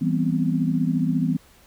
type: chord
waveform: sine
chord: C major seventh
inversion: first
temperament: equal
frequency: 164.81 / 196 / 246.9 / 261.6 Hz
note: E3 / G3 / B3 / C4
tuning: 0 / 0 / 0 / 0 cents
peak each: -23 / -27 / -24 / -26 dBFS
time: 0.01-1.37 s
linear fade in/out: 10 ms
effects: pink hiss -54 dBFS RMS until 1.66 s